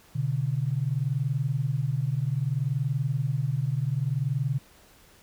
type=tone pair together; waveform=sine; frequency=125 / 145.63 Hz; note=B2 / D3; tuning=+21 / -14 cents; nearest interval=minor third; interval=265 cents; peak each=-27 dBFS; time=0.15-4.59 s; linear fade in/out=10 ms; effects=pink hiss -56 dBFS RMS until 5.22 s